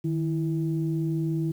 sine tone pair together, 155.56 / 329.3 Hz, D#3 / E4, 0 / -2 cents, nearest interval octave + minor second, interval 1298 cents, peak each -25 / -28 dBFS, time 0.04-1.52 s, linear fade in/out 10 ms, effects tanh soft clip ceiling -16 dBFS + 9-bit

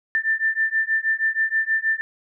sine beating tone pair, 1777 / 1783.3 Hz, A6 / A6, +17 / +23 cents, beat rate 6.3 Hz, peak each -22 dBFS, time 0.15-2.01 s, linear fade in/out 0 ms, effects none

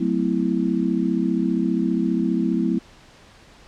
sine chord, F# half-diminished seventh, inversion none, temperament equal with one note detuned, 185 / 220 / 254.9 / 329.6 Hz, F#3 / A3 / C4 / E4, 0 / 0 / -45 / 0 cents, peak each -24 dBFS, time 0-2.79 s, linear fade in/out 10 ms, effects pink hiss -49 dBFS RMS until 3.67 s + low-pass 6000 Hz 12 dB/octave

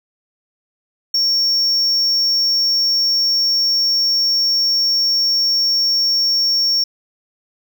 triangle tone, 5500 Hz, F8, 27 cents flat, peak -12 dBFS, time 1.14-6.84 s, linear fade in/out 5 ms, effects none

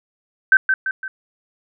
sine tone with echo, 1545 Hz, G6, 26 cents flat, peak -7 dBFS, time 0.52-0.57 s, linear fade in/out 2 ms, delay 170 ms, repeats 3, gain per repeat -6 dB, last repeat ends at 1.08 s, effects none

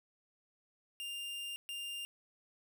45% pulse tone bursts at uneven times, 2800 Hz, F7, 4 cents sharp, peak -40 dBFS, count 2, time 1-1.56 / 1.69-2.05 s, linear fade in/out 0 ms, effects none

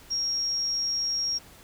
sine tone, 5588 Hz, F8, in tune, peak -25 dBFS, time 0.1-1.39 s, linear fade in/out 20 ms, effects pink hiss -51 dBFS RMS until 1.63 s

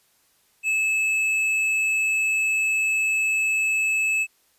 sine tone with hard clipping, 2604 Hz, E7, 22 cents flat, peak -21 dBFS, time 0.63-4.27 s, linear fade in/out 50 ms, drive 6 dB, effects white hiss -63 dBFS RMS until 4.58 s + resampled to 32000 Hz

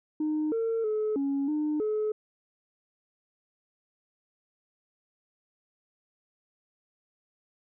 sine tone with pitch steps, 306.8 / 454 / 429.3 / 277.9 / 302.3 / 428 Hz, D#4 / A#4 / A4 / C#4 / D#4 / A4, -24 / -46 / -43 / +4 / -50 / -48 cents, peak -24 dBFS, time 0.2-2.12 s, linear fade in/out 5 ms, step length 320 ms, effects tanh soft clip ceiling -23 dBFS

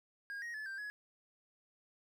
triangle tone with pitch steps, 1627 / 1879 / 1726 / 1574 / 1683 Hz, G#6 / A#6 / A6 / G6 / G#6, -36 / +13 / -34 / +7 / +23 cents, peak -39 dBFS, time 0.3-0.9 s, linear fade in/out 0 ms, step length 120 ms, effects none

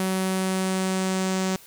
sawtooth tone with low-pass filter sweep, 188.3 Hz, F#3, 31 cents sharp, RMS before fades -25 dBFS, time 0-1.56 s, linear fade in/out 2 ms, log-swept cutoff 11000 to 7300 Hz, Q 2.4, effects white hiss -49 dBFS RMS until 1.66 s

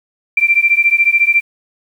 sine beating tone pair, 2349 / 2363 Hz, D7 / D7, 0 / +10 cents, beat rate 14 Hz, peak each -12 / -12 dBFS, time 0.37-1.41 s, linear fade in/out 5 ms, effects 7-bit

